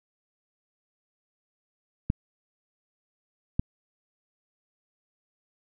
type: clicks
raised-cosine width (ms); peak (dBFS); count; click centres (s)
5; -11; 2; 2.101 / 3.595
effects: none